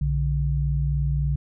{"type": "tone pair together", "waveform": "sine", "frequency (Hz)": [60.59, 144.1], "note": ["B1", "D3"], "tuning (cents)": [-32, -33], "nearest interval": "octave + minor third", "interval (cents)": 1499, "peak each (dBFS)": -23, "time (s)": [0.01, 1.36], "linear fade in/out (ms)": 5, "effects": []}